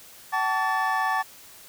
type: tone cluster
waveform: triangle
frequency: 760 / 876 / 1138 / 1760 Hz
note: F#5 / A5 / C#6 / A6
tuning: +46 / -8 / +45 / 0 cents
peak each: -26 dBFS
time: 0.32-1.23 s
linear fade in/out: 20 ms
effects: white hiss -48 dBFS RMS until 1.68 s